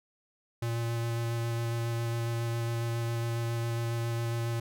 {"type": "tone with vibrato", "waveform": "square", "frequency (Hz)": 116.54, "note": "A#2", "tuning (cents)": 0, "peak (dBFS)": -30, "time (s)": [0.62, 4.6], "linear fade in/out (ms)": 5, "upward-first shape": "square", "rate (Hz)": 7.3, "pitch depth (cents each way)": 9, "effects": []}